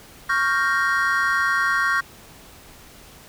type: chord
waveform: triangle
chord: G half-diminished seventh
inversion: second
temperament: equal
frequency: 1108.7 / 1396.9 / 1568 / 1864.7 Hz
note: Db6 / F6 / G6 / Bb6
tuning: 0 / 0 / 0 / 0 cents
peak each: -22 dBFS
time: 0.29-2.01 s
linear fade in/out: 10 ms
effects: pink hiss -46 dBFS RMS until 3.28 s